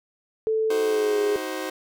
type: tone with pitch glide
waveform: sine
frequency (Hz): 440 to 412.9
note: A4 to G#4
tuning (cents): 0 to -10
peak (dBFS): -20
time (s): 0.47-1.36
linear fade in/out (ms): 0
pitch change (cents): -110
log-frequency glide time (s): 0.8-1.21
type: chord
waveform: sawtooth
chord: C diminished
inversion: first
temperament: just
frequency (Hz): 314 / 376.7 / 523.3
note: Eb4 / Gb4 / C5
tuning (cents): +16 / +31 / 0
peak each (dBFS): -29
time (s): 0.7-1.7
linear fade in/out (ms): 5
effects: none